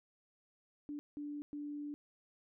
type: tone bursts at uneven times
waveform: sine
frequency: 292.6 Hz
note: D4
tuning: 6 cents flat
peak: -40 dBFS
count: 3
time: 0.89-0.99 / 1.17-1.42 / 1.53-1.94 s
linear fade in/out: 0 ms
effects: none